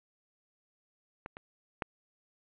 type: clicks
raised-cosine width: 0.5 ms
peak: -25 / -29 / -17 dBFS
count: 3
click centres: 1.261 / 1.369 / 1.822 s
effects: resampled to 8000 Hz + 8-bit